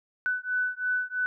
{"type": "beating tone pair", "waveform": "sine", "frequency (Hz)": [1495, 1498], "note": ["F#6", "F#6"], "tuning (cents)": [17, 21], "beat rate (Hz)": 3, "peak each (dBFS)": -29, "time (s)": [0.26, 1.26], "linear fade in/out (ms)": 0, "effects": []}